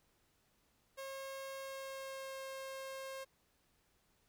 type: tone with pitch glide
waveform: sawtooth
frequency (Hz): 540 to 534.7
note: C#5 to C5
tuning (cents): -45 to +37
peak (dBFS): -40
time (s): 0.97-3.25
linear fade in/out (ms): 20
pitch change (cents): -18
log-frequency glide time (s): 1.63-2.42
effects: pink hiss -75 dBFS RMS until 4.28 s